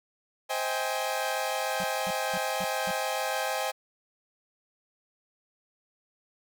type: chord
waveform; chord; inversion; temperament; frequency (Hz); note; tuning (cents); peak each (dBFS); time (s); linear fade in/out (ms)
sawtooth; Ab major seventh; first; equal with one note detuned; 523.3 / 634.6 / 784 / 830.6; C5 / Eb5 / G5 / Ab5; 0 / +34 / 0 / 0; -30; 0.49-3.72; 20
type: tone bursts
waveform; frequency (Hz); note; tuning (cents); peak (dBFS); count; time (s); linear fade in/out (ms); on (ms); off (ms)
square; 185.3; F#3; +3; -36; 5; 1.8-2.91; 0; 38; 230
effects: none